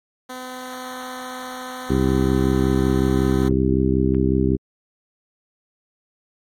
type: tone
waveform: 10% pulse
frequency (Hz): 254.4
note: C4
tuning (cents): -48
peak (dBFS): -23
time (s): 0.29-3.49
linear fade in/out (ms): 10
type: harmonic tone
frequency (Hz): 65.41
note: C2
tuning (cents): 0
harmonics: 1 / 2 / 3 / 4 / 5 / 6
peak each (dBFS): -23 / -23 / -23 / -23 / -23 / -23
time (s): 1.89-4.57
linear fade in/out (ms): 20
type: click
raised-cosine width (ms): 0.5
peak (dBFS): -27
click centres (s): 4.147
effects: AAC 48 kbps